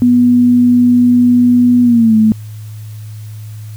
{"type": "tone with pitch glide", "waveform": "sine", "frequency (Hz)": [244.9, 218.2], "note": ["B3", "A3"], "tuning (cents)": [-14, -14], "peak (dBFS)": -5, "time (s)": [0.02, 2.32], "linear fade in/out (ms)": 0, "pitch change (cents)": -200, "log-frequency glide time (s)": [1.83, 2.16], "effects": ["added 107 Hz sine -25 dBFS peak until 3.76 s", "white hiss -44 dBFS RMS until 3.76 s"]}